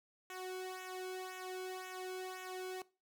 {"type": "tone with flanger", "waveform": "sawtooth", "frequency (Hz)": 370.9, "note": "F#4", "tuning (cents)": 4, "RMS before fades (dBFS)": -44, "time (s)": [0.3, 2.82], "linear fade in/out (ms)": 2, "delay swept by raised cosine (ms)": [0.21, 1.1], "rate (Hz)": 1.9, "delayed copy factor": -0.8, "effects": ["noise-tail reverb RT60 0.3 s tail -20 dB re dry"]}